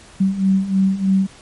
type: beating tone pair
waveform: sine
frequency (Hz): 190 / 193.2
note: F#3 / G3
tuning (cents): +46 / -25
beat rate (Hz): 3.2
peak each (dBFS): -19 / -15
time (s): 0.2-1.27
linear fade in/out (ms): 10
effects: pink hiss -44 dBFS RMS until 1.41 s + MP3 48 kbps